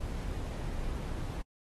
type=noise; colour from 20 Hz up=brown; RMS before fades=-36 dBFS; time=0-1.42 s; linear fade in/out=10 ms; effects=AAC 32 kbps